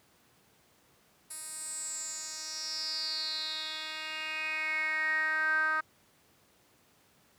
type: tone with band-pass filter sweep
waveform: 10% pulse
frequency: 312.7 Hz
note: D#4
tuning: 9 cents sharp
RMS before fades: -34 dBFS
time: 1.3-5.81 s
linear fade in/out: 10 ms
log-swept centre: 10000 to 1400 Hz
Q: 7.5
effects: pink hiss -65 dBFS RMS until 7.38 s + high-pass 100 Hz 12 dB/octave